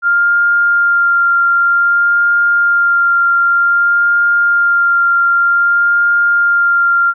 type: tone with vibrato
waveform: sine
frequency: 1396.9 Hz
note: F6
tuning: in tune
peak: -8 dBFS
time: 0.02-7.14 s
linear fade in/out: 50 ms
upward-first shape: sine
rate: 0.53 Hz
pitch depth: 11 cents each way
effects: none